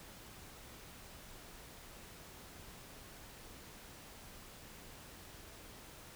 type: silence
effects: pink hiss -54 dBFS RMS until 6.15 s